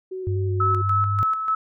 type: tone with vibrato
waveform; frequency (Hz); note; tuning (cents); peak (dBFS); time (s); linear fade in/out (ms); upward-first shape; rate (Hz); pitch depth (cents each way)
sine; 370; F#4; 0; -28; 0.11-0.82; 10; square; 4; 20
type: tone with pitch glide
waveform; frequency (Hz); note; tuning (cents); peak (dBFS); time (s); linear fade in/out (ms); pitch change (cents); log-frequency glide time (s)
sine; 98 to 100.52; G2 to G2; 0 to +44; -21; 0.27-1.23; 0; +44; 0.93-0.99
type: tone with tremolo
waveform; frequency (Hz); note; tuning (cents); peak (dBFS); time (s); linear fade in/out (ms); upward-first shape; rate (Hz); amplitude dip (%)
sine; 1300; E6; -24; -18; 0.6-1.55; 5; square; 3.4; 50
effects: none